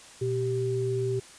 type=tone pair together; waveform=sine; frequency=120.7 / 388.8 Hz; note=B2 / G4; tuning=-39 / -14 cents; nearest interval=octave + minor sixth; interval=2025 cents; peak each=-29 / -27 dBFS; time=0.21-1.2 s; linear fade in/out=10 ms; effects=white hiss -49 dBFS RMS until 1.38 s + resampled to 22050 Hz

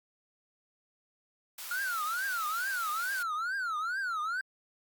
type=high-pass noise; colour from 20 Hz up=white; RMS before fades=-42 dBFS; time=1.58-3.23 s; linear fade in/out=5 ms; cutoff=770 Hz; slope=12 dB/octave
type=tone with vibrato; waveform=triangle; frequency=1396.9 Hz; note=F6; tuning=in tune; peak=-29 dBFS; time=1.71-4.41 s; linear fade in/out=2 ms; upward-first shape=triangle; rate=2.3 Hz; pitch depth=270 cents each way
effects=Opus 48 kbps

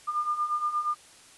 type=beating tone pair; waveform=sine; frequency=1200 / 1208.5 Hz; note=D6 / D6; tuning=+37 / +49 cents; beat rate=8.5 Hz; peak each=-32 / -27 dBFS; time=0.07-0.95 s; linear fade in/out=20 ms; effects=white hiss -53 dBFS RMS until 1.37 s + resampled to 24000 Hz

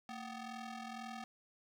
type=ring-modulated tone; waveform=sawtooth; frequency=496 Hz; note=B4; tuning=7 cents sharp; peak=-37 dBFS; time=0.09-1.24 s; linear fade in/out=2 ms; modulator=269 Hz; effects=low-pass 6000 Hz 12 dB/octave + 12-bit

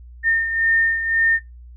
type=beating tone pair; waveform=sine; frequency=1819 / 1820.9 Hz; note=A#6 / A#6; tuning=-43 / -41 cents; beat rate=1.9 Hz; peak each=-16 / -23 dBFS; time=0.23-1.4 s; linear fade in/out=50 ms; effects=noise-tail reverb RT60 0.2 s tail -21 dB re dry + added 60 Hz sine -38 dBFS peak until 1.76 s

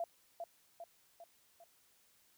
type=tone with echo; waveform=sine; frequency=680 Hz; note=F5; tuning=46 cents flat; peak=-35 dBFS; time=0-0.04 s; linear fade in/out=2 ms; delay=400 ms; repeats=4; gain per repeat=-5 dB; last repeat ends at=1.64 s; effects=white hiss -70 dBFS RMS until 2.37 s

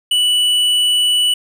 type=tone with hard clipping; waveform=triangle; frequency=2960 Hz; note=F#7; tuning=in tune; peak=-13 dBFS; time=0.11-1.34 s; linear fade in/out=5 ms; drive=10 dB; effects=none

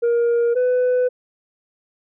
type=tone pair in turn; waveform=sine; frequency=471.4 / 500 Hz; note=A#4 / B4; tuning=+19 / +21 cents; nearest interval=minor second; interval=102 cents; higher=second; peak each=-12 dBFS; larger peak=neither; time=0.02-0.55 / 0.55-1.09 s; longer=second; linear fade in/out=20 ms; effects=tanh soft clip ceiling -14 dBFS

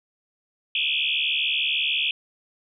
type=tone with frequency modulation; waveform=sine; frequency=2946 Hz; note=F#7; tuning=8 cents flat; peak=-21 dBFS; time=0.75-2.11 s; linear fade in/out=2 ms; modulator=73.5 Hz; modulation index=6.6; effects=none

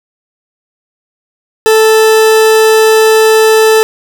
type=tone; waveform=40% pulse; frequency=439.3 Hz; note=A4; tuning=3 cents flat; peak=-3 dBFS; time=1.66-3.83 s; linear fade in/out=0 ms; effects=7-bit

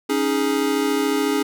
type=chord; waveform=square; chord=C# suspended second; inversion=none; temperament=equal; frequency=277.2 / 311.1 / 415.3 Hz; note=C#4 / D#4 / G#4; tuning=0 / 0 / 0 cents; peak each=-23 / -25 / -23 dBFS; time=0.09-1.43 s; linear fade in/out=10 ms; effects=none

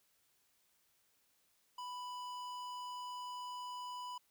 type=tone with notch filter; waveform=square; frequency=991 Hz; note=B5; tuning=6 cents sharp; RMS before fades=-45 dBFS; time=1.78-4.18 s; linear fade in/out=5 ms; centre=12000 Hz; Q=0.63; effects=white hiss -75 dBFS RMS until 4.3 s

